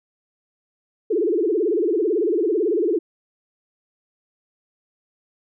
sine tone with vibrato, 382.2 Hz, G4, 44 cents flat, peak -17 dBFS, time 1.1-2.99 s, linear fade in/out 10 ms, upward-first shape sine, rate 18 Hz, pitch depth 290 cents each way, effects none

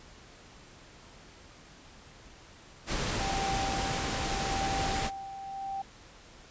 pink noise, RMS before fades -32 dBFS, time 2.86-5.11 s, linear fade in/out 50 ms
sine tone with tremolo, 782 Hz, G5, 4 cents flat, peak -31 dBFS, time 3.2-5.82 s, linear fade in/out 5 ms, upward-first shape sine, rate 0.82 Hz, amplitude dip 60%
effects pink hiss -53 dBFS RMS until 6.5 s + resampled to 16000 Hz

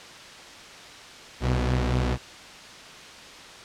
sawtooth tone pair together, 63.95 / 123.47 Hz, C2 / B2, -39 / 0 cents, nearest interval major seventh, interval 1139 cents, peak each -20 / -22 dBFS, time 1.4-2.18 s, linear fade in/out 50 ms, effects white hiss -43 dBFS RMS until 3.64 s + low-pass 5000 Hz 12 dB/octave

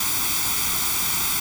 white noise with comb filter, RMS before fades -23 dBFS, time 0-1.4 s, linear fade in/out 5 ms, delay 0.86 ms, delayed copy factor +0.75, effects none

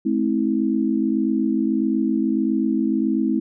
sine tone cluster, 214.6 / 262 / 323.6 Hz, A3 / C4 / E4, -43 / +2 / -32 cents, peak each -22 dBFS, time 0.05-3.4 s, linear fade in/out 10 ms, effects none

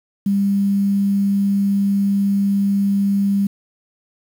sine tone with quantisation, 199.1 Hz, G3, 27 cents sharp, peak -14 dBFS, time 0.26-3.47 s, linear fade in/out 5 ms, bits 7, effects none

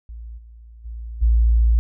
sine tone with level steps, 57 Hz, A#1, 38 cents flat, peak -32 / -40 / -29 / -12 dBFS, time 0.09-1.79 s, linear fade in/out 0 ms, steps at 0.37 / 0.84 / 1.21 s, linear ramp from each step 20 ms, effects none

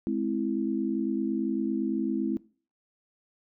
sine chord, Ab augmented, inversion none, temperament equal with one note detuned, 211.8 / 261.6 / 329.6 Hz, Ab3 / C4 / E4, +34 / 0 / 0 cents, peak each -30 / -30 / -30 dBFS, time 0.07-2.37 s, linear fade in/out 0 ms, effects noise-tail reverb RT60 0.4 s tail -21 dB re dry

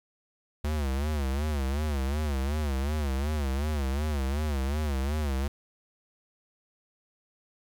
square tone with vibrato, 71.5 Hz, D2, 46 cents flat, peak -27 dBFS, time 0.64-5.48 s, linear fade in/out 5 ms, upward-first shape sine, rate 2.7 Hz, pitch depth 140 cents each way, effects 10-bit

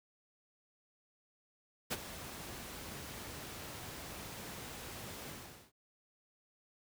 pink noise with ADSR envelope, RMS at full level -33 dBFS, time 1.9-5.72 s, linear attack 23 ms, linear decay 35 ms, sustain -13 dB, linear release 450 ms, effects high-pass 60 Hz 12 dB/octave

